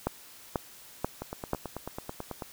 two click trains, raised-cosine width 1 ms, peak -13 / -21 dBFS, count 4 / 12, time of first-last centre 0.07-1.533 / 1.22-2.422 s, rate 2.05 / 9.15 Hz, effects white hiss -51 dBFS RMS until 2.52 s

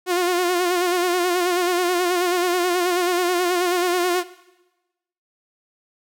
sawtooth tone with vibrato, 356.6 Hz, F4, 36 cents sharp, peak -14 dBFS, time 0.06-4.24 s, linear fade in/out 50 ms, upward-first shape sine, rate 9.3 Hz, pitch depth 54 cents each way, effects noise-tail reverb RT60 1.0 s tail -17 dB re dry

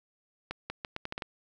accelerating click train, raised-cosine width 0.3 ms, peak -19 dBFS, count 8, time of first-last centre 0.51-1.222 s, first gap 190 ms, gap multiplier 0.78, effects none

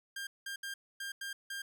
sawtooth tone bursts at uneven times, 1600 Hz, G6, 35 cents sharp, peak -35 dBFS, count 6, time 0.16-0.27 / 0.46-0.56 / 0.63-0.74 / 1-1.12 / 1.21-1.33 / 1.5-1.62 s, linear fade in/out 5 ms, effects none

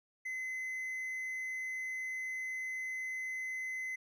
triangle tone, 2042 Hz, C7, 43 cents flat, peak -35 dBFS, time 0.25-3.96 s, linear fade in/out 10 ms, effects none

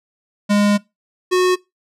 square tone pair in turn, 205.3 / 365.8 Hz, G#3 / F#4, -20 / -20 cents, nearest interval minor seventh, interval 1000 cents, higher second, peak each -13 dBFS, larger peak neither, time 0.49-0.78 / 1.31-1.56 s, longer first, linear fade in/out 20 ms, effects noise-tail reverb RT60 0.2 s tail -21 dB re dry + low-pass 9000 Hz 12 dB/octave

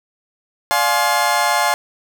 30% pulse chord, D half-diminished seventh, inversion none, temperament just, 587.3 / 704.8 / 845.8 / 1057.2 Hz, D5 / F5 / Ab5 / C6, 0 / +16 / +31 / +18 cents, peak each -22 / -17 / -16 / -18 dBFS, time 0.71-1.74 s, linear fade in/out 0 ms, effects none

